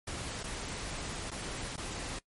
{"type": "noise with dropouts", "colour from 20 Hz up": "pink", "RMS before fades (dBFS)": -39, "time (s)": [0.07, 2.19], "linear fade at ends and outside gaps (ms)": 5, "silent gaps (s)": [[0.432, 0.438], [1.304, 1.314], [1.762, 1.777]], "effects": ["noise-tail reverb RT60 0.1 s tail -21 dB re dry", "MP3 48 kbps"]}